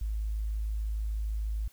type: tone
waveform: sine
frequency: 53.3 Hz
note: G#1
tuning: 46 cents sharp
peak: -29 dBFS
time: 0.01-1.68 s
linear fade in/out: 5 ms
effects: white hiss -61 dBFS RMS until 1.72 s